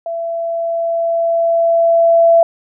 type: tone with level ramp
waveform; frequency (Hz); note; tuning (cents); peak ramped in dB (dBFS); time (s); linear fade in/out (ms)
sine; 670; E5; +28; -19 to -5; 0.06-2.43; 2
effects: none